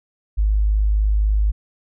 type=tone; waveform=sine; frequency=51.91 Hz; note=G#1; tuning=in tune; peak=-14 dBFS; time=0.37-1.52 s; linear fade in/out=20 ms; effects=none